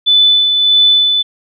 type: tone with tremolo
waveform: sine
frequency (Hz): 3498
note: A7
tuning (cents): -11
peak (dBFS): -5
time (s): 0.06-1.23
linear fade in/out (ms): 20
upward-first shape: sine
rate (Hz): 1.6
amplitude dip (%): 40
effects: none